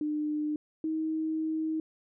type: tone pair in turn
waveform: sine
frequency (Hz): 301.2 / 316.3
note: D4 / D#4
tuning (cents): +44 / +29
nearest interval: minor second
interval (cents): 85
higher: second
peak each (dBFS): -28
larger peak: neither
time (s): 0.01-0.56 / 0.84-1.8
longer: second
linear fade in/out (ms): 2
effects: none